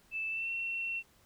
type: tone with pitch glide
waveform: sine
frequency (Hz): 2637 to 2714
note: E7 to E7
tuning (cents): 0 to +50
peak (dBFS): -33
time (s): 0.11-1.03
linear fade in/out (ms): 50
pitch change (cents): +50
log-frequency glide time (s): 0.29-0.51
effects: pink hiss -65 dBFS RMS until 1.25 s